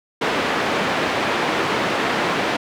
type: band-pass noise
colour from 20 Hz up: pink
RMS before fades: -21 dBFS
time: 0.21-2.57 s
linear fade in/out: 10 ms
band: 270 to 2700 Hz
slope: 12 dB/octave
effects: none